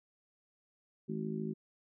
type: harmonic tone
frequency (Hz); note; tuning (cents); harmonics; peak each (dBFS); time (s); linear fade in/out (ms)
53.4; G#1; +49; 3 / 4 / 5 / 6 / 7; -40 / -38 / -49 / -47 / -41; 1.08-1.54; 20
effects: none